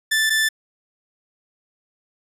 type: tone pair in turn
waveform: sawtooth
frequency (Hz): 1760 / 1760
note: A6 / A6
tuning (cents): 0 / 0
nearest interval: unison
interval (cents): 0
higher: neither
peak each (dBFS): -13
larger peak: neither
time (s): 0.11-0.3 / 0.3-0.49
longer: neither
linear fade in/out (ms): 10
effects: resampled to 32000 Hz